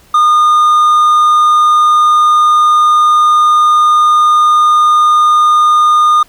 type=tone; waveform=triangle; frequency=1220 Hz; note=D#6; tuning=34 cents flat; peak=-3 dBFS; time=0.14-6.23 s; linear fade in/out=5 ms; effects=pink hiss -45 dBFS RMS until 6.28 s